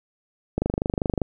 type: click train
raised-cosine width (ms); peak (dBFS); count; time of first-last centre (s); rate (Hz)
2; -9; 17; 0.58-1.217; 25.1
effects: none